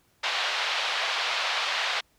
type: band-pass noise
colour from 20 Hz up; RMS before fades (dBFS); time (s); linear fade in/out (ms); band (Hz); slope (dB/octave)
white; -28; 0.23-2.01; 10; 610 to 4000; 24
effects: pink hiss -66 dBFS RMS until 2.18 s